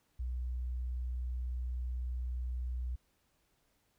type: tone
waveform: sine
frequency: 61.8 Hz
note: B1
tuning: 2 cents sharp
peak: -34 dBFS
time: 0.19-2.96 s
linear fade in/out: 10 ms
effects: pink hiss -75 dBFS RMS until 3.98 s